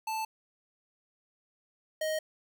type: tone pair in turn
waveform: square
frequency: 880 / 625 Hz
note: A5 / D#5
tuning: 0 / +8 cents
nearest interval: tritone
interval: 592 cents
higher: first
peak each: -32 / -30 dBFS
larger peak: second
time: 0.07-0.25 / 2.01-2.19 s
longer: neither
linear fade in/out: 5 ms
effects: 11-bit